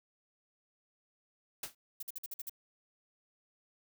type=noise with exponential decay; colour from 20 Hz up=white; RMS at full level=-35 dBFS; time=1.63-1.75 s; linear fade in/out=5 ms; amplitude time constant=26 ms
type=noise bursts; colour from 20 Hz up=violet; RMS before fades=-41 dBFS; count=7; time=2-2.496 s; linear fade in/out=5 ms; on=28 ms; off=50 ms
effects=none